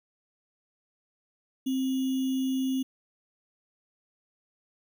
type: tone with sample-and-hold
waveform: sine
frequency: 263 Hz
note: C4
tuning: 9 cents sharp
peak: -25 dBFS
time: 1.66-2.83 s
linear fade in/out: 10 ms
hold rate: 3150 Hz
effects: none